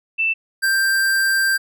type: tone pair in turn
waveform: sine / square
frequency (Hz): 2659 / 1577.4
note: E7 / G6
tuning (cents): +14 / +10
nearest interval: major sixth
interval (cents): 904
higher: first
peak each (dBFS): -16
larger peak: neither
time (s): 0.18-0.34 / 0.62-1.58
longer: second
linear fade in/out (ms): 20
effects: none